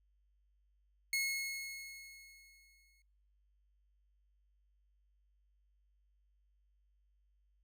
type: tone with exponential decay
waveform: sawtooth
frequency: 2174 Hz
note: C#7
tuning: 34 cents flat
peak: -28 dBFS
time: 1.13-3.02 s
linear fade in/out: 2 ms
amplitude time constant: 410 ms
effects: noise-tail reverb RT60 1.0 s tail -25 dB re dry + added 50 Hz sine -70 dBFS peak until 7.63 s